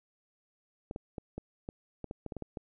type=clicks; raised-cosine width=2 ms; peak=-25 dBFS; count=12; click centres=0.911 / 0.961 / 1.182 / 1.38 / 1.689 / 2.043 / 2.111 / 2.263 / 2.322 / 2.367 / 2.423 / 2.572 s; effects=none